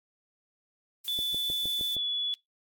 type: noise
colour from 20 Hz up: violet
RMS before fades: -40 dBFS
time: 1.04-1.96 s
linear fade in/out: 10 ms
type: tone with pitch glide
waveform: sine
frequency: 3480 to 3416 Hz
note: A7 to G#7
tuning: -20 to +48 cents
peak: -28 dBFS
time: 1.08-2.34 s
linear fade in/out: 0 ms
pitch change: -32 cents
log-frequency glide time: 1.9-2.03 s
type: click train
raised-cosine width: 2 ms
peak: -30 dBFS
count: 6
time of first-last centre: 1.19-1.966 s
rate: 6.44 Hz
effects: noise-tail reverb RT60 0.2 s tail -26 dB re dry + AAC 64 kbps